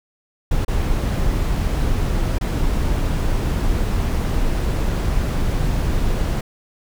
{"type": "noise with dropouts", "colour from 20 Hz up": "brown", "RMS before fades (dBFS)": -19, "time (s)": [0.51, 6.41], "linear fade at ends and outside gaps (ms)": 5, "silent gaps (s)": [[0.649, 0.68], [2.385, 2.41]], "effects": []}